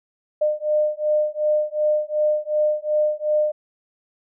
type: beating tone pair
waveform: sine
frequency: 604 / 606.7 Hz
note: D5 / D#5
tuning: +48 / -44 cents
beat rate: 2.7 Hz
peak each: -21 dBFS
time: 0.41-3.52 s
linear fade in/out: 10 ms
effects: none